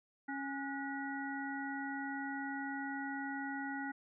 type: harmonic tone with a mistuned harmonic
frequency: 275.6 Hz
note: C#4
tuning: 10 cents flat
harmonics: 1 / 3 / 5 / 7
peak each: -41 / -44 / -44 / -46 dBFS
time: 0.28-3.92 s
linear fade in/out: 10 ms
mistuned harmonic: 5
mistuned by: +100 cents
effects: none